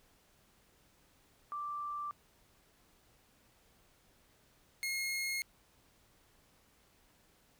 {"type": "tone pair in turn", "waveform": ["sine", "sawtooth"], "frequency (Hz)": [1174.7, 2153], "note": ["D6", "C7"], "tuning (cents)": [0, 49], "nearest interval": "minor seventh", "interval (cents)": 1049, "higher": "second", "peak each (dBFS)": [-37, -31], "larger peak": "second", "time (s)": [[1.52, 2.11], [4.83, 5.42]], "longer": "neither", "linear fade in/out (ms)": 0, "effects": ["pink hiss -68 dBFS RMS until 7.59 s"]}